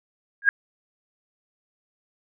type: tone with exponential growth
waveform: sine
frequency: 1630 Hz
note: G#6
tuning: 33 cents flat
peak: -8 dBFS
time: 0.42-0.49 s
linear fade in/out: 1 ms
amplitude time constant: 15 ms
effects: none